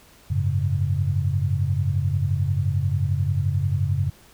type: chord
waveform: sine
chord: F# suspended second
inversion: none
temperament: equal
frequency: 92.5 / 103.83 / 138.59 Hz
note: F#2 / G#2 / C#3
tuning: 0 / 0 / 0 cents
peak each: -23 / -25 / -24 dBFS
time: 0.3-4.1 s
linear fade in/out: 10 ms
effects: pink hiss -52 dBFS RMS until 4.33 s